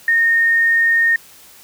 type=tone; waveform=sine; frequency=1840 Hz; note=A#6; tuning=23 cents flat; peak=-11 dBFS; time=0.08-1.16 s; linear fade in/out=2 ms; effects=white hiss -44 dBFS RMS until 1.63 s